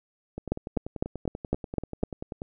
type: two click trains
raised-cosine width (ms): 2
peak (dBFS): -11 / -21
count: 7 / 22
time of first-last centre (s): 0.52-2.035 / 0.38-2.419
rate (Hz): 3.96 / 10.3
effects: none

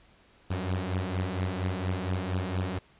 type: beating tone pair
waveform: sawtooth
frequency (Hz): 90.8 / 95.1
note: F#2 / F#2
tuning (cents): -32 / +48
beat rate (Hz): 4.3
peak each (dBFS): -27 / -28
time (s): 0.5-2.79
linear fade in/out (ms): 10
effects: pink hiss -60 dBFS RMS until 2.99 s + resampled to 8000 Hz

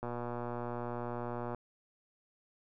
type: click train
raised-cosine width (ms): 1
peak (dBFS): -25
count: 183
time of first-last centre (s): 0.03-1.547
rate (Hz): 120
effects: none

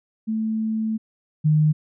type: tone pair in turn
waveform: sine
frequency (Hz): 220 / 153.15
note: A3 / D#3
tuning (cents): 0 / -27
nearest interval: tritone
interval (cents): 627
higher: first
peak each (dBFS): -21 / -14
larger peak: second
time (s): 0.27-0.98 / 1.44-1.73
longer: first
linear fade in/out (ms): 20
effects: none

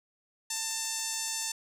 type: tone with band-pass filter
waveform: sawtooth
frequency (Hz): 893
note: A5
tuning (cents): +25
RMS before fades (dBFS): -34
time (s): 0.5-1.52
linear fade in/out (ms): 5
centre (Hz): 7100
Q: 2.2
effects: none

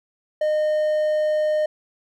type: tone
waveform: triangle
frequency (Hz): 612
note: D#5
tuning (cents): -29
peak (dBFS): -16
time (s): 0.41-1.66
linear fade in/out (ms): 5
effects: none

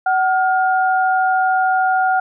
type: tone pair together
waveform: sine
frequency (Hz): 752.2 / 1420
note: F#5 / F6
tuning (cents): +28 / +28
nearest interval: major seventh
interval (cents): 1100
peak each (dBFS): -14 / -19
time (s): 0.06-2.2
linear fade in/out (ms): 5
effects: none

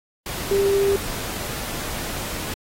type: tone in noise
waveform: sine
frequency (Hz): 396.5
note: G4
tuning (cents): +20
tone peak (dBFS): -16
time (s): 0.51-0.96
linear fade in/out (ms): 2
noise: pink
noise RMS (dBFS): -30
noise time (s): 0.26-2.54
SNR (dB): +11
effects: AAC 48 kbps

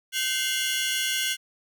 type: tone cluster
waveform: sawtooth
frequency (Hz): 1539 / 2102 / 2795 / 2921 / 3371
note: G6 / C7 / F7 / F#7 / G#7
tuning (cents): -32 / +7 / +1 / -23 / +25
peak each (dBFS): -28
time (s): 0.12-1.37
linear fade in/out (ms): 50
effects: none

